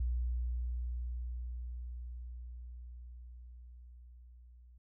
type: tone with level ramp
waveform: sine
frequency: 60.5 Hz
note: B1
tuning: 35 cents flat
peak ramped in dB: -30 to -55 dBFS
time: 0-4.78 s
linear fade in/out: 5 ms
effects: none